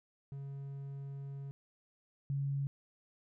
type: tone pair in turn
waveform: triangle / sine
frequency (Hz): 138.59 / 139.24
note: C#3 / C#3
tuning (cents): 0 / +8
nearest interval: unison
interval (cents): 8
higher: second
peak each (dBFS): -39 / -32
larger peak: second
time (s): 0.32-1.51 / 2.3-2.67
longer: first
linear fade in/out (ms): 0
effects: none